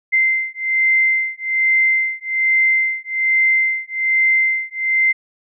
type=beating tone pair; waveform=sine; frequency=2080 / 2081.2 Hz; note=C7 / C7; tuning=-11 / -10 cents; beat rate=1.2 Hz; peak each=-17 / -17 dBFS; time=0.12-5.13 s; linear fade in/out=20 ms; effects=none